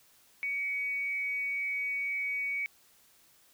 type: tone with amplitude modulation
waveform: sine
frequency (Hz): 2249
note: C#7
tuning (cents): +24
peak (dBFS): -29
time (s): 0.43-2.66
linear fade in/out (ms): 0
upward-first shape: sine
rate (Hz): 279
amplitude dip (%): 25
effects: white hiss -63 dBFS RMS until 3.53 s